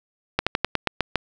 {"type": "slowing click train", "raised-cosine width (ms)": 0.3, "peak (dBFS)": -3, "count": 8, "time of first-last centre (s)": [0.39, 1.157], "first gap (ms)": 76, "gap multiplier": 1.12, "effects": []}